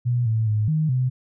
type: tone with pitch steps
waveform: sine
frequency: 121.6 / 111.2 / 106.8 / 156 / 127.7 Hz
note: B2 / A2 / G#2 / D#3 / C3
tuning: -26 / +19 / +49 / +5 / -42 cents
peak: -18 dBFS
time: 0.05-1.1 s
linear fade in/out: 20 ms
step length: 210 ms
effects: none